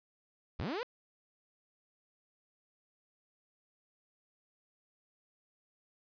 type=linear sweep; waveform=sawtooth; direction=up; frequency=44.55 to 519 Hz; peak=-31 dBFS; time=0.59-0.83 s; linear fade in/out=0 ms; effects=resampled to 11025 Hz + 10-bit

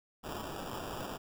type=noise with sample-and-hold; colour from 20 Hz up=violet; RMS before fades=-41 dBFS; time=0.23-1.18 s; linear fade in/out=20 ms; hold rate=2100 Hz; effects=none

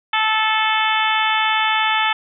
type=harmonic tone; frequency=436.8 Hz; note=A4; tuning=13 cents flat; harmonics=2 / 3 / 4 / 5 / 6 / 7 / 8; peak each=-20 / -22 / -23 / -24 / -25 / -25 / -26 dBFS; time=0.13-2.13 s; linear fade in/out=5 ms; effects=none

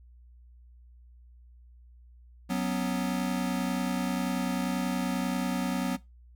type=chord; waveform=square; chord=F# suspended fourth; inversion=none; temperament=equal; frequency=185 / 246.9 / 277.2 Hz; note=F#3 / B3 / C#4; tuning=0 / 0 / 0 cents; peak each=-31 / -32 / -36 dBFS; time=2.49-5.97 s; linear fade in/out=20 ms; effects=noise-tail reverb RT60 0.2 s tail -18 dB re dry + added 60 Hz sine -51 dBFS peak until 6.35 s

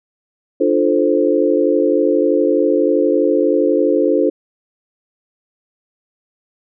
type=chord; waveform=sine; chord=D minor seventh; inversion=none; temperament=equal with one note detuned; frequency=296.9 / 349.2 / 440 / 523.3 Hz; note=D4 / F4 / A4 / C5; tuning=+19 / 0 / 0 / 0 cents; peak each=-17 dBFS; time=0.6-4.3 s; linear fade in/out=10 ms; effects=none

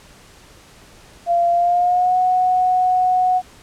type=tone with pitch glide; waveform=sine; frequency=690 to 735.3 Hz; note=F5 to F#5; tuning=-21 to -11 cents; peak=-13 dBFS; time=1.26-3.42 s; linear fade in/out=50 ms; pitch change=+110 cents; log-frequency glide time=1.51-2.17 s; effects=pink hiss -46 dBFS RMS until 3.62 s + low-pass 10000 Hz 12 dB/octave

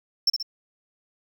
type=tone with echo; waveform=triangle; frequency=5380 Hz; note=E8; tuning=34 cents sharp; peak=-15 dBFS; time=0.27-0.3 s; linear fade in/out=5 ms; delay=64 ms; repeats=2; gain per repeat=-6 dB; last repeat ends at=0.428 s; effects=none

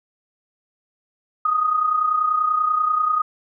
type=tone with amplitude modulation; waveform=sine; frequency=1244.5 Hz; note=D#6; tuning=in tune; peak=-14 dBFS; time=1.45-3.22 s; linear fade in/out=5 ms; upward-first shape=sine; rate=30.3 Hz; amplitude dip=60%; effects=none

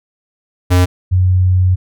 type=tone pair in turn; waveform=square / sine; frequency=90.1 / 91.89 Hz; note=F#2 / F#2; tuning=-45 / -11 cents; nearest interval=unison; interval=34 cents; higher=second; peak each=-8 dBFS; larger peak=neither; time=0.7-0.86 / 1.11-1.76 s; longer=second; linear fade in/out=20 ms; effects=none

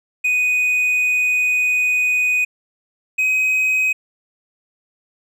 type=tone pair in turn; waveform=triangle; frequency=2489 / 2524 Hz; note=D#7 / D#7; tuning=0 / +24 cents; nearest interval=unison; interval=24 cents; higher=second; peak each=-13 dBFS; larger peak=neither; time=0.24-2.45 / 3.18-3.93 s; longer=first; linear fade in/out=10 ms; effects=none

